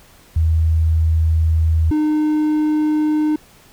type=tone pair in turn; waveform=sine / triangle; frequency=80.5 / 305.1 Hz; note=E2 / D#4; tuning=-41 / -34 cents; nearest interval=octave + major seventh; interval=2307 cents; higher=second; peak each=-12 dBFS; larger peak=neither; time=0.36-1.91 / 1.91-3.36 s; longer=first; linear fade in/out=5 ms; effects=pink hiss -48 dBFS RMS until 3.72 s